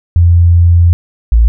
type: tone pair in turn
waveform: sine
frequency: 86 / 56.86 Hz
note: F2 / A#1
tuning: -26 / -42 cents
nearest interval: perfect fifth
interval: 716 cents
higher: first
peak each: -3 dBFS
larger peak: neither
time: 0.16-0.93 / 1.32-1.48 s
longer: first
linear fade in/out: 0 ms
effects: none